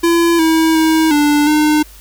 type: tone with pitch steps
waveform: square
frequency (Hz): 338.4 / 322.2 / 318.9 / 294.1 / 303.2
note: E4 / E4 / D#4 / D4 / D#4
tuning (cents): +45 / -39 / +43 / +3 / -45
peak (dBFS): -10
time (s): 0.03-1.83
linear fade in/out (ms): 10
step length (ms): 360
effects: added 50 Hz sine -38 dBFS peak until 2 s + white hiss -42 dBFS RMS until 2 s